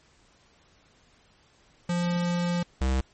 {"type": "tone pair in turn", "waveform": "square", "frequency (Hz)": [174.6, 65.4], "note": ["F3", "C2"], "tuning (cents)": [0, 0], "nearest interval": "octave + perfect fourth", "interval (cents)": 1700, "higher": "first", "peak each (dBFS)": [-25, -23], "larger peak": "second", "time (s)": [[1.89, 2.63], [2.81, 3.01]], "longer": "first", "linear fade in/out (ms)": 5, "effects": ["pink hiss -61 dBFS RMS until 3.13 s", "MP3 32 kbps"]}